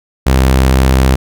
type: tone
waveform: sawtooth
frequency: 65.41 Hz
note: C2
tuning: in tune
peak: -3 dBFS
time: 0.26-1.16 s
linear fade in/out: 10 ms
effects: none